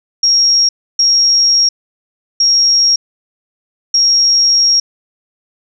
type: tone bursts at uneven times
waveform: sine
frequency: 5588 Hz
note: F8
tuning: in tune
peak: -7 dBFS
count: 4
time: 0.23-0.69 / 0.99-1.69 / 2.4-2.96 / 3.94-4.8 s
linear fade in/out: 5 ms
effects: none